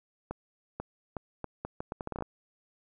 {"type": "accelerating click train", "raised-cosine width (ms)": 1, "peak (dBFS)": -21, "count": 14, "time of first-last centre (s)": [0.31, 2.223], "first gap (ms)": 490, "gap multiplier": 0.75, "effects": []}